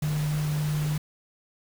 sine tone in noise, 150.6 Hz, D3, 44 cents sharp, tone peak -24 dBFS, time 0.02-0.98 s, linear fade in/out 5 ms, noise pink, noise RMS -38 dBFS, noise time 0.02-0.98 s, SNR +11 dB, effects none

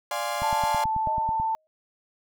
35% pulse chord, D half-diminished seventh, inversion none, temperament equal, 587.3 / 698.5 / 830.6 / 1046.5 Hz, D5 / F5 / Ab5 / C6, 0 / 0 / 0 / 0 cents, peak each -31 dBFS, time 0.11-0.84 s, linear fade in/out 2 ms
click train, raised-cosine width 5 ms, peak -23 dBFS, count 10, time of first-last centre 0.42-1.399 s, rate 9.19 Hz
sine tone with pitch glide, 879 to 889.2 Hz, A5 to A5, -2 to +18 cents, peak -23 dBFS, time 0.43-1.55 s, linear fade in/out 0 ms, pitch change +20 cents, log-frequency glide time 1.09-1.15 s
sine tone with exponential decay, 626 Hz, D#5, 10 cents sharp, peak -30 dBFS, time 1.07-1.67 s, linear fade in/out 0 ms, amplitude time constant 130 ms
effects none

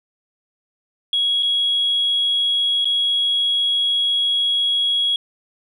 sine tone with dropouts, 3322 Hz, G#7, in tune, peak -15 dBFS, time 1.13-5.16 s, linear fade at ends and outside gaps 2 ms, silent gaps 1.426-1.43 / 2.846-2.854 s, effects tanh soft clip ceiling -11 dBFS

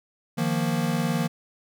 square chord, Eb suspended second, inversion none, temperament equal, 155.56 / 174.61 / 233.1 Hz, Eb3 / F3 / Bb3, 0 / 0 / 0 cents, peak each -28 dBFS, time 0.37-1.28 s, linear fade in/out 20 ms, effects none

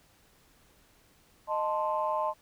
sine chord, A diminished, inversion second, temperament equal with one note detuned, 619.7 / 880 / 1046.5 Hz, Eb5 / A5 / C6, -7 / 0 / 0 cents, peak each -31 dBFS, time 1.47-2.34 s, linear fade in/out 50 ms, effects tanh soft clip ceiling -18 dBFS + pink hiss -63 dBFS RMS until 2.41 s

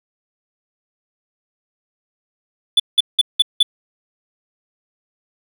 triangle tone bursts, 3470 Hz, A7, 25 cents flat, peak -7 dBFS, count 5, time 2.77-3.63 s, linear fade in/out 5 ms, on 28 ms, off 180 ms, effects none

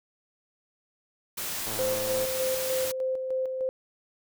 white noise, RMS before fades -33 dBFS, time 1.37-2.92 s, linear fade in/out 10 ms
click train, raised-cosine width 1 ms, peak -25 dBFS, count 65, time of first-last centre 1.67-2.252 s, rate 110 Hz
sine tone with tremolo, 520 Hz, C5, 11 cents flat, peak -25 dBFS, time 1.79-3.69 s, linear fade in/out 0 ms, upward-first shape square, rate 3.3 Hz, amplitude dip 40%
effects none

